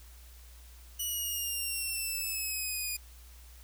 5% pulse exponential sweep, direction down, 2947 to 2447 Hz, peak -24 dBFS, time 0.99-2.97 s, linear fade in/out 10 ms, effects added 60 Hz sine -50 dBFS peak until 3.63 s + white hiss -58 dBFS RMS until 3.63 s

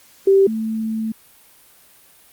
sine tone pair in turn, 389.9 / 221.1 Hz, G4 / A3, -9 / +9 cents, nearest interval minor seventh, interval 982 cents, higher first, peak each -9 / -20 dBFS, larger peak first, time 0.27-0.47 / 0.47-1.12 s, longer second, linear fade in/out 5 ms, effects white hiss -50 dBFS RMS until 2.32 s + Opus 48 kbps

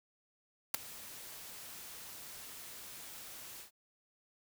white noise with ADSR envelope, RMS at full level -27 dBFS, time 0.74-3.71 s, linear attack 4 ms, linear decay 8 ms, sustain -22 dB, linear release 110 ms, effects none

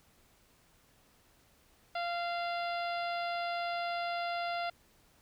harmonic tone, 692 Hz, F5, 16 cents flat, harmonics 1 / 2 / 3 / 4 / 5 / 6 / 7, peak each -34 / -40 / -44 / -46 / -48 / -50 / -51 dBFS, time 1.95-4.7 s, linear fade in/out 5 ms, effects pink hiss -66 dBFS RMS until 5.21 s

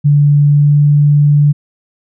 sine tone with pitch glide, 145.3 to 146.23 Hz, D3 to D3, -18 to -7 cents, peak -5 dBFS, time 0.04-1.53 s, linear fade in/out 20 ms, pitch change +11 cents, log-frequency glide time 0.48-0.76 s, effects none

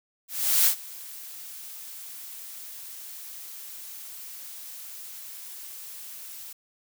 blue noise with ADSR envelope, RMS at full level -19 dBFS, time 0.28-6.53 s, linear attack 380 ms, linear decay 92 ms, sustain -22 dB, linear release 7 ms, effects none

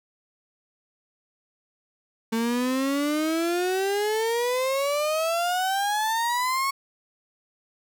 35% pulse exponential sweep, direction up, 223.4 to 1108.7 Hz, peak -21 dBFS, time 2.32-6.71 s, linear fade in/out 10 ms, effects none

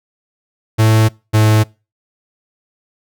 45% pulse tone pair in turn, 110 / 108.24 Hz, A2 / A2, 0 / -28 cents, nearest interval unison, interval 28 cents, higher first, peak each -8 dBFS, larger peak neither, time 0.78-1.09 / 1.33-1.64 s, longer neither, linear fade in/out 20 ms, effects noise-tail reverb RT60 0.3 s tail -25 dB re dry

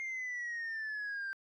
sine exponential sweep, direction down, 2128 to 1568 Hz, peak -34 dBFS, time 0-1.33 s, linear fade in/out 0 ms, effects tanh soft clip ceiling -35 dBFS

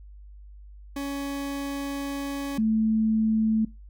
40% pulse / sine tone pair in turn, 279.5 / 219.7 Hz, C#4 / A3, +14 / -2 cents, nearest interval major third, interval 416 cents, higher first, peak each -28 / -20 dBFS, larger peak second, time 0.96-2.58 / 2.58-3.65 s, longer first, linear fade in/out 5 ms, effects noise-tail reverb RT60 0.2 s tail -19 dB re dry + added 50 Hz sine -43 dBFS peak until 3.89 s

